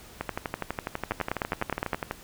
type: two click trains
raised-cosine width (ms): 0.5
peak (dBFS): -11 / -14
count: 9 / 24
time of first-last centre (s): 1.11-1.932 / 0.21-2.111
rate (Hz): 9.73 / 12.1
effects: pink hiss -49 dBFS RMS until 2.23 s